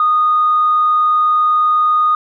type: tone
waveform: sine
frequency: 1234 Hz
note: D#6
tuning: 15 cents flat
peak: -9 dBFS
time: 0-2.15 s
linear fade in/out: 2 ms
effects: tanh soft clip ceiling -5 dBFS